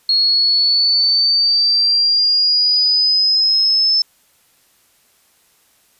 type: exponential sweep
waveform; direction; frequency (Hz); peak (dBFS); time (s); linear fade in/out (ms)
sine; up; 4300 to 5270; -11; 0.09-4.02; 2
effects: white hiss -56 dBFS RMS until 5.99 s + resampled to 32000 Hz